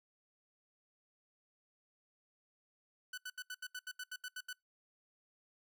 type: tone bursts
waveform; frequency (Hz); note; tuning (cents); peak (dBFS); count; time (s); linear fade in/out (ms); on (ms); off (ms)
sawtooth; 1496; F#6; +19; -38; 12; 3.13-4.53; 5; 47; 76
effects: noise-tail reverb RT60 0.2 s tail -26 dB re dry